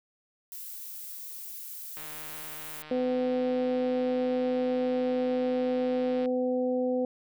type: noise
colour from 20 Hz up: violet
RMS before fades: -41 dBFS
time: 0.52-2.82 s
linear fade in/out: 0 ms
type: click train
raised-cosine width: 0.3 ms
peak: -29 dBFS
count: 657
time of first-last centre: 1.97-6.258 s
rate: 153 Hz
type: harmonic tone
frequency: 252.3 Hz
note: B3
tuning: 37 cents sharp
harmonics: 1 / 2 / 3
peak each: -29 / -27 / -40 dBFS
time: 2.91-7.05 s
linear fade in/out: 2 ms
effects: none